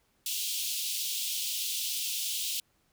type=high-pass noise; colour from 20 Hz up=pink; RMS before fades=-33 dBFS; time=0.26-2.6 s; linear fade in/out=2 ms; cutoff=2800 Hz; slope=48 dB/octave; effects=pink hiss -71 dBFS RMS until 2.92 s